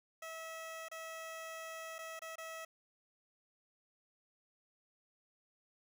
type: tone with dropouts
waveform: 15% pulse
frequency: 648 Hz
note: E5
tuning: 30 cents flat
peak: -38 dBFS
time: 0.22-2.65 s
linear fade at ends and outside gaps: 5 ms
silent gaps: 0.885-0.914 / 1.984-1.988 / 2.193-2.218 / 2.357-2.381 s
effects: none